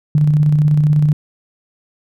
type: tone with tremolo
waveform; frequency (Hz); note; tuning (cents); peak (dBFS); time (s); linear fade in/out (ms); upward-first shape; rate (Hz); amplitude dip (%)
sine; 150; D3; +37; -8; 0.15-1.13; 2; square; 16; 30
effects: none